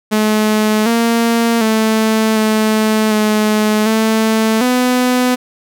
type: tone with pitch steps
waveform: sawtooth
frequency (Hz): 214.5 / 231.7 / 219.9 / 217.1 / 213.5 / 220.9 / 250.3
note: A3 / A#3 / A3 / A3 / G#3 / A3 / B3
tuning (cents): -44 / -10 / -1 / -23 / +48 / +7 / +23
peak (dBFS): -7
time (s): 0.11-5.36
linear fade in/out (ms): 20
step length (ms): 750
effects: none